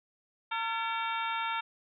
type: harmonic tone with a mistuned harmonic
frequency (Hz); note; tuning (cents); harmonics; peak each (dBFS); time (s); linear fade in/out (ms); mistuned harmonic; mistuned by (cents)
455; A#4; -42; 2 / 3 / 4 / 5 / 6 / 7 / 8; -34 / -35 / -42 / -39 / -42 / -47 / -42; 0.51-1.61; 10; 4; -91
effects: none

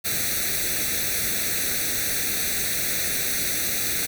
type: noise with comb filter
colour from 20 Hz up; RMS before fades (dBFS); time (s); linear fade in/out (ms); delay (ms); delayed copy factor
white; -25; 0.04-4.07; 20; 0.49; +0.9
effects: none

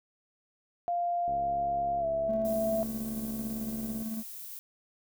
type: tone with pitch glide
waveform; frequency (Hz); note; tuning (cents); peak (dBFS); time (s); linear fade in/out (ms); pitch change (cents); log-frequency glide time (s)
sine; 697 to 660.2; F5 to E5; -4 to +2; -27; 0.88-2.83; 0; -94; 1.99-2.06
type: click train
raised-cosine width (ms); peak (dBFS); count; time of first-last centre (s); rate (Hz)
2; -32; 190; 1.28-4.019; 69
type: tone with tremolo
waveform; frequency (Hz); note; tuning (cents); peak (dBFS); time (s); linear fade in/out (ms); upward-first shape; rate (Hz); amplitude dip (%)
triangle; 220.7; A3; +5; -30; 2.28-4.23; 20; square; 18; 35
type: noise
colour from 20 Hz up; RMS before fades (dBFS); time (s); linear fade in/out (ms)
violet; -43; 2.45-4.59; 0
effects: none

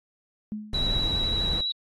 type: tone with exponential decay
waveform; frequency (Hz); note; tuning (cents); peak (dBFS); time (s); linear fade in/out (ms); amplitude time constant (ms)
sine; 212.3; G#3; +38; -27; 0.52-0.98; 0; 99
type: noise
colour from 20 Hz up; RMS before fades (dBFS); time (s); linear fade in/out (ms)
brown; -29; 0.73-1.61; 2
type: tone with vibrato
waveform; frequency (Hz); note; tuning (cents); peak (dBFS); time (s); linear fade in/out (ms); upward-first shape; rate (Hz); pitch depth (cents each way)
sine; 3899; B7; -23; -25; 0.74-1.72; 5; square; 12; 13
effects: AAC 32 kbps

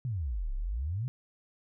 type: exponential two-way sweep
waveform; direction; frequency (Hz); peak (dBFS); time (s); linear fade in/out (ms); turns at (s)
sine; down then up; 134.4 to 31.13 to 134.4; -30; 0.05-1.08; 0; 0.53
effects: none

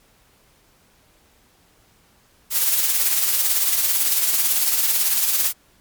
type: noise with tremolo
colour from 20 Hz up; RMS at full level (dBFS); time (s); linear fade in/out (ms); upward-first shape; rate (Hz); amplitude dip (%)
blue; -17; 2.5-5.53; 50; sine; 18; 40
effects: pink hiss -57 dBFS RMS until 5.8 s + MP3 96 kbps

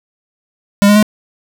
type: tone with pitch steps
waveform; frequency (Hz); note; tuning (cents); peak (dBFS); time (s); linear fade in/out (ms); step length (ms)
square; 201.9 / 206.9 / 211.9; G#3 / G#3 / G#3; -49 / -6 / +35; -6; 0.82-1.027; 0; 69
effects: none

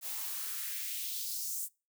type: noise with high-pass filter sweep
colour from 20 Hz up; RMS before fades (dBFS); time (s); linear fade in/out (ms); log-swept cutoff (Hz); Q
blue; -38; 0.01-1.69; 50; 600 to 8200; 2
effects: noise-tail reverb RT60 0.3 s tail -24 dB re dry

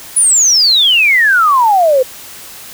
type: exponential sweep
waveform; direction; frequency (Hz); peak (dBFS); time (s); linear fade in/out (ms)
sine; down; 10180 to 497.6; -6; 0.16-2.03; 10
effects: white hiss -32 dBFS RMS until 2.73 s

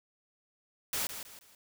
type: noise with echo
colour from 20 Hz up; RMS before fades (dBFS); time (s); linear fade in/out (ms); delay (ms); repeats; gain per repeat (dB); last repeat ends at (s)
white; -33; 0.93-1.07; 2; 160; 3; -9; 1.55
effects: none

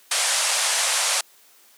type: band-pass noise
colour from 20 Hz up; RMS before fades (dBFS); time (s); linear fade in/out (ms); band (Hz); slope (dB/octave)
white; -22; 0.11-1.21; 5; 530 to 10000; 48
effects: white hiss -54 dBFS RMS until 1.77 s + high-pass 300 Hz 12 dB/octave

